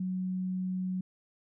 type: tone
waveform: sine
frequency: 185 Hz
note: F#3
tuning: in tune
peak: -30 dBFS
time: 0-1.01 s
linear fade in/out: 5 ms
effects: none